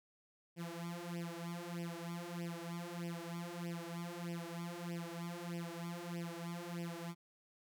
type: tone with flanger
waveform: sawtooth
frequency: 171.1 Hz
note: F3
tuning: 35 cents flat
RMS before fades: -44 dBFS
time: 0.56-7.15 s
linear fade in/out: 50 ms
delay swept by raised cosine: 0.37 to 4.97 ms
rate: 1.6 Hz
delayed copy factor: +0.95
effects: none